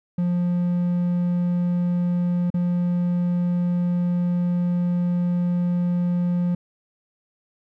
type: tone with dropouts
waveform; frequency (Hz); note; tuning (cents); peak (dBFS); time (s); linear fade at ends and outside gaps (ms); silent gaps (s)
triangle; 176.1; F3; +15; -17; 0.18-6.55; 5; 2.503-2.541
effects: none